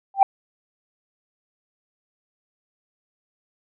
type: tone with exponential growth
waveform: sine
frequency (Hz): 784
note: G5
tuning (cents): 0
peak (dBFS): -4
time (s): 0.14-0.23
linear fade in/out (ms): 2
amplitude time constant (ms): 18
effects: tanh soft clip ceiling -4 dBFS